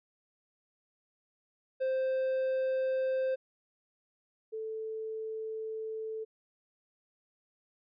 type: tone pair in turn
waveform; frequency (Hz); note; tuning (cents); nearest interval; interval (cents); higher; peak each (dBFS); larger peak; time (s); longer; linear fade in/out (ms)
triangle / sine; 523.3 / 440; C5 / A4; 0 / 0; minor third; 300; first; -26 / -35; first; 1.8-3.36 / 4.52-6.25; second; 20
effects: resampled to 11025 Hz